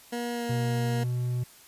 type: tone with pitch glide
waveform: 20% pulse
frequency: 238.7 to 236.4 Hz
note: A#3 to A#3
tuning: +41 to +24 cents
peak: -25 dBFS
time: 0.12-1.04 s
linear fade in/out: 10 ms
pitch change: -17 cents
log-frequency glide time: 0.33-0.43 s
type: tone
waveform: triangle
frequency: 123.47 Hz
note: B2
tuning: in tune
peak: -24 dBFS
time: 0.49-1.44 s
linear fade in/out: 10 ms
effects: white hiss -53 dBFS RMS until 1.67 s + resampled to 32000 Hz